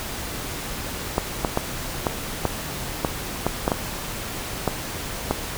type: clicks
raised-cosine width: 1 ms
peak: -5 dBFS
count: 11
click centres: 1.181 / 1.448 / 1.574 / 2.068 / 2.453 / 3.048 / 3.466 / 3.679 / 3.718 / 4.677 / 5.31 s
effects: pink hiss -31 dBFS RMS until 5.57 s